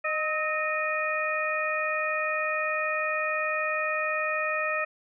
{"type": "harmonic tone with a mistuned harmonic", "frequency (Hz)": 616, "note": "D#5", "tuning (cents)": -17, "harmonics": [1, 2, 3, 4], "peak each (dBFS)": [-31, -31, -31, -31], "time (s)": [0.04, 4.85], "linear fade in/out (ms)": 10, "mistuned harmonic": 2, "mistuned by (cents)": 59, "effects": []}